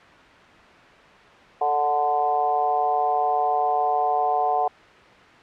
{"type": "harmonic tone with a mistuned harmonic", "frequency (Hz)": 147.2, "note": "D3", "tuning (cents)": 4, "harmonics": [3, 4, 5, 6, 7], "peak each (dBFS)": [-29, -32, -20, -29, -30], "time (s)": [1.61, 4.68], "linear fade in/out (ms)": 5, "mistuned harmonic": 4, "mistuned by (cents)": -15, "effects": ["white hiss -47 dBFS RMS until 5.42 s", "low-pass 2000 Hz 12 dB/octave"]}